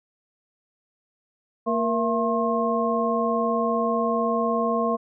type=tone cluster; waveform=sine; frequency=229.5 / 470.5 / 673 / 1072 Hz; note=A#3 / A#4 / E5 / C6; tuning=-27 / +16 / +36 / +42 cents; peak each=-26 dBFS; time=1.66-4.97 s; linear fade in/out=20 ms; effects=none